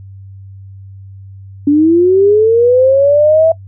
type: linear sweep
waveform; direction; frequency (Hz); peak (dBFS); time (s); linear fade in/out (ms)
sine; up; 282.7 to 658; -5; 1.67-3.52; 5
effects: noise-tail reverb RT60 0.1 s tail -22 dB re dry + added 97 Hz sine -30 dBFS peak until 3.67 s